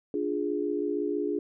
sine chord, D diminished, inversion none, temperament equal, 293.7 / 349.2 / 415.3 Hz, D4 / F4 / Ab4, 0 / 0 / 0 cents, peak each -31 / -32 / -30 dBFS, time 0.14-1.39 s, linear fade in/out 2 ms, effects none

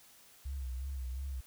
sine tone with vibrato, 65.41 Hz, C2, in tune, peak -35 dBFS, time 0.45-1.41 s, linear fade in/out 10 ms, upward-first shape sine, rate 2.8 Hz, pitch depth 88 cents each way, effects tanh soft clip ceiling -32 dBFS + white hiss -60 dBFS RMS until 1.46 s

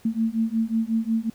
sine beating tone pair, 222.2 / 227.7 Hz, A3 / A#3, +17 / -40 cents, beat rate 5.5 Hz, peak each -24 dBFS, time 0.05-1.3 s, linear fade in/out 5 ms, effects pink hiss -55 dBFS RMS until 1.34 s

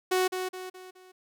sawtooth tone with echo, 370 Hz, F#4, in tune, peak -19 dBFS, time 0.11-0.28 s, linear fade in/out 10 ms, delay 210 ms, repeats 4, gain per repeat -7 dB, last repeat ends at 1.12 s, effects none

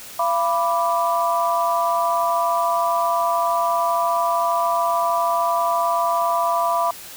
sine chord, B diminished, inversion second, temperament equal with one note detuned, 681.3 / 987.8 / 1174.7 Hz, F5 / B5 / D6, -43 / 0 / 0 cents, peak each -21 / -21 / -23 dBFS, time 0.19-6.91 s, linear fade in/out 5 ms, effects white hiss -38 dBFS RMS until 7.16 s

